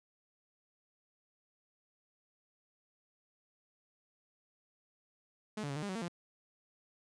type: tone with pitch steps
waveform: sawtooth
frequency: 213.6 / 144.4 / 138.5 / 151.2 / 202.8 / 187.2 / 227.9 / 172.7 Hz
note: G#3 / D3 / C#3 / D#3 / G#3 / F#3 / A#3 / F3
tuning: +49 / -29 / -1 / -49 / -41 / +20 / -39 / -19 cents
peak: -33 dBFS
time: 5.57-6.082 s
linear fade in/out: 5 ms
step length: 64 ms
effects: resampled to 22050 Hz